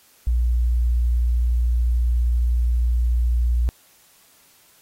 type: tone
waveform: sine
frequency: 59.6 Hz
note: A#1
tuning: 39 cents sharp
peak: -16 dBFS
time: 0.27-3.69 s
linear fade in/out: 0 ms
effects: white hiss -55 dBFS RMS until 4.81 s + AAC 48 kbps